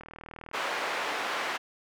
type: click train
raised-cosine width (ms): 0.5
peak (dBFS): -28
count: 21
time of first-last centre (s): 0.01-0.514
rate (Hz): 39.7
type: band-pass noise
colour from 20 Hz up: white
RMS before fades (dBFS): -32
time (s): 0.53-1.58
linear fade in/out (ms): 20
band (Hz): 450 to 1900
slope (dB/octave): 12
effects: none